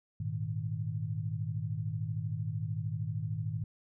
sine chord, Ab suspended second, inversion none, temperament equal with one note detuned, 103.83 / 116.95 / 155.56 Hz, Ab2 / Bb2 / Eb3, 0 / +6 / 0 cents, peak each -36 / -37 / -37 dBFS, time 0.2-3.64 s, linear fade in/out 5 ms, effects none

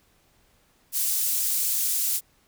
pink high-pass noise, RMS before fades -25 dBFS, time 0.92-2.21 s, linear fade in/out 50 ms, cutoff 8800 Hz, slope 12 dB/octave, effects pink hiss -63 dBFS RMS until 2.47 s

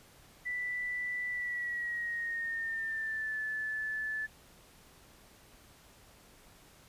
sine tone with pitch glide, 1975.5 to 1739.8 Hz, B6 to A6, 0 to -20 cents, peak -33 dBFS, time 0.45-4.27 s, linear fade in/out 20 ms, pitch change -220 cents, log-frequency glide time 1.29-3.39 s, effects pink hiss -59 dBFS RMS until 6.88 s + resampled to 32000 Hz

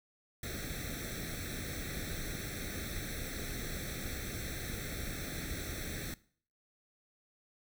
pink noise with comb filter, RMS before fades -40 dBFS, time 0.43-6.14 s, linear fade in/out 2 ms, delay 0.51 ms, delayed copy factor +0.95, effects noise-tail reverb RT60 0.5 s tail -20 dB re dry

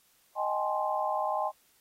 sine chord, Ab major seventh, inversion second, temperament equal with one note detuned, 622.3 / 784 / 844.6 / 1046.5 Hz, Eb5 / G5 / Ab5 / C6, 0 / 0 / +29 / 0 cents, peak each -33 dBFS, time 0.35-1.52 s, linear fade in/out 50 ms, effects white hiss -66 dBFS RMS until 1.8 s + AAC 48 kbps

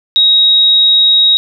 sine tone, 3792 Hz, A#7, 29 cents sharp, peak -5 dBFS, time 0.16-1.37 s, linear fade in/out 0 ms, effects none

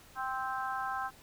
harmonic tone, 261.6 Hz, C4, in tune, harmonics 3 / 4 / 5 / 6, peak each -37 / -38 / -39 / -40 dBFS, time 0.15-1.11 s, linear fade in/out 50 ms, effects pink hiss -57 dBFS RMS until 1.22 s

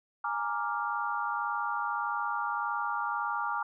sine chord, Bb dominant seventh, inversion third, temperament equal, 830.6 / 932.3 / 1174.7 / 1396.9 Hz, Ab5 / Bb5 / D6 / F6, 0 / 0 / 0 / 0 cents, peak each -36 / -35 / -34 / -35 dBFS, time 0.24-3.63 s, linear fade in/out 5 ms, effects none

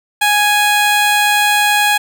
15% pulse tone, 830.6 Hz, G#5, in tune, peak -4 dBFS, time 0.21-1.98 s, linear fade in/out 10 ms, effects none

